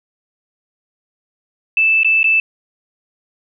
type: tone with dropouts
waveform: sine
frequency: 2637 Hz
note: E7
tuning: in tune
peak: -10 dBFS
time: 1.77-2.4 s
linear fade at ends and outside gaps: 2 ms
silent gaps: 2.033-2.046 / 2.231-2.242 s
effects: none